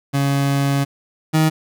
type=tone pair in turn; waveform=30% pulse; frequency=139.5 / 157.25 Hz; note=C#3 / D#3; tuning=+11 / +19 cents; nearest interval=major second; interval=208 cents; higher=second; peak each=-13 / -10 dBFS; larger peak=second; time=0.13-0.85 / 1.33-1.5 s; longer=first; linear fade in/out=20 ms; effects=none